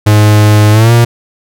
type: tone with pitch glide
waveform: 45% pulse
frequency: 105.6 to 117.85 Hz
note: G#2 to A#2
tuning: +29 to +19 cents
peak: -3 dBFS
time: 0.06-1.05 s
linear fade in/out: 10 ms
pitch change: +190 cents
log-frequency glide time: 0.71-0.92 s
effects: none